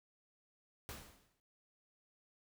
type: noise with exponential decay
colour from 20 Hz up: pink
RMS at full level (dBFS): -45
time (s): 0.89-1.4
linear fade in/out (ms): 0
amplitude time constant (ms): 110
effects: noise-tail reverb RT60 0.5 s tail -24 dB re dry